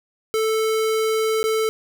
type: tone with dropouts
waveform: square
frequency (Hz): 440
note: A4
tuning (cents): 0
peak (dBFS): -19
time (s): 0.34-1.69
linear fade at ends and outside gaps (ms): 0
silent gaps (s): 1.43-1.44
effects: none